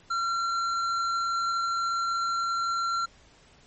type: tone with tanh clipping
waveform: sine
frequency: 1366 Hz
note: F6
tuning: 39 cents flat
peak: -27 dBFS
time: 0.1-3.06 s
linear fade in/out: 10 ms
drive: 12 dB
effects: pink hiss -57 dBFS RMS until 3.66 s + MP3 32 kbps